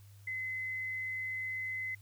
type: tone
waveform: sine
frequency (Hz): 2042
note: C7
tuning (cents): -43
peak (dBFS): -35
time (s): 0.27-1.95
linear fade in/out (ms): 5
effects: added 100 Hz sine -53 dBFS peak until 2.01 s + white hiss -66 dBFS RMS until 2.01 s